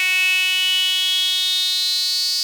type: tone with high-pass filter sweep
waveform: sawtooth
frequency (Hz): 370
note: F#4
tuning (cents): 0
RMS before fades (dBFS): -19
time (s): 0-2.43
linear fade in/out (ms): 0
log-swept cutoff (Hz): 2400 to 4700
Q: 9.2
effects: none